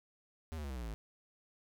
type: tone with pitch steps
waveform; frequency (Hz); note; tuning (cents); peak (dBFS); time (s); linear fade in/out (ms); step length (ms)
square; 80.4 / 75.02 / 69.99 / 65.31 / 60.93 / 56.85 / 53.04; E2 / D2 / C#2 / C2 / B1 / A#1 / G#1; -43 / +37 / +17 / -3 / -23 / -43 / +37; -40; 0.52-0.94; 0; 60
effects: none